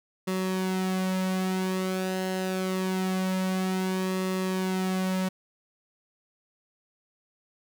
sawtooth tone with flanger, 187.1 Hz, F#3, 20 cents sharp, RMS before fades -28 dBFS, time 0.27-5.29 s, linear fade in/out 10 ms, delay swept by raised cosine 1.3 to 4.5 ms, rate 0.25 Hz, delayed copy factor -0.55, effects none

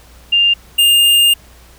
sine / square tone pair in turn, 2800 / 2813 Hz, F7 / F7, +4 / +12 cents, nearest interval unison, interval 8 cents, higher second, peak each -8 dBFS, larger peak neither, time 0.32-0.54 / 0.78-1.34 s, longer second, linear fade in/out 10 ms, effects added 60 Hz sine -42 dBFS peak until 1.78 s + pink hiss -45 dBFS RMS until 1.78 s

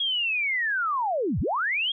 sine linear two-way sweep, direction down then up, 3322 to 54.3 to 3322 Hz, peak -23 dBFS, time 0-1.92 s, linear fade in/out 5 ms, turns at 1.4 s, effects none

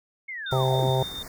sine linear sweep, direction down, 2200 to 61.74 Hz, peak -32 dBFS, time 0.28-0.91 s, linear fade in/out 10 ms
sine tone with tremolo, 3634 Hz, A#7, 45 cents flat, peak -32 dBFS, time 0.46-1.23 s, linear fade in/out 5 ms, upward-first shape square, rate 7.2 Hz, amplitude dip 35%
pink band-stop noise, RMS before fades -41 dBFS, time 0.51-1.28 s, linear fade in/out 2 ms, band 2200 to 4400 Hz, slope 96 dB/octave
harmonic tone, 130.81 Hz, C3, in tune, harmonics 1 / 3 / 4 / 5 / 6 / 7, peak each -23 / -28 / -29 / -30 / -31 / -31 dBFS, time 0.52-1.03 s, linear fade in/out 5 ms
effects none

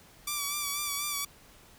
5% pulse tone with vibrato, 1158 Hz, D6, 25 cents flat, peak -19 dBFS, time 0.27-1.25 s, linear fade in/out 5 ms, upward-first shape sine, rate 4.1 Hz, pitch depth 40 cents each way, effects pink hiss -56 dBFS RMS until 1.78 s

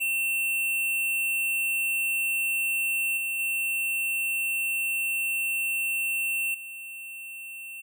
square tone with level steps, 2700 Hz, E7, 41 cents sharp, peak -25 / -28 / -26 / -38 dBFS, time 0-7.82 s, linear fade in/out 20 ms, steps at 3.17 / 3.39 / 6.54 s, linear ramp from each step 5 ms, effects none

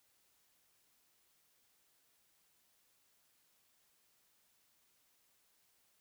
silence, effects white hiss -74 dBFS RMS until 6 s

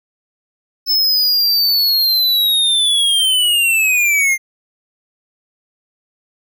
square linear sweep, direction down, 5274 to 2093 Hz, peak -12 dBFS, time 0.86-4.38 s, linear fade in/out 50 ms, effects none

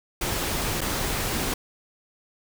pink noise with dropouts, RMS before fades -27 dBFS, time 0.21-1.54 s, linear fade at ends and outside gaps 5 ms, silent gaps 0.808-0.814 s, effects none

